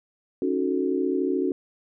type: chord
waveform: sine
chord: D# half-diminished seventh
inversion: third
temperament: equal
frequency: 277.2 / 311.1 / 370 / 440 Hz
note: C#4 / D#4 / F#4 / A4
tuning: 0 / 0 / 0 / 0 cents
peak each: -26 / -31 / -25 / -31 dBFS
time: 0.42-1.52 s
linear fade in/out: 2 ms
effects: none